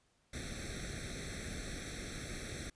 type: noise with comb filter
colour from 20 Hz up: pink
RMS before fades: -43 dBFS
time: 0.33-2.7 s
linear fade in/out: 5 ms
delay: 0.51 ms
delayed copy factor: +1
effects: pink hiss -74 dBFS RMS until 2.75 s + resampled to 22050 Hz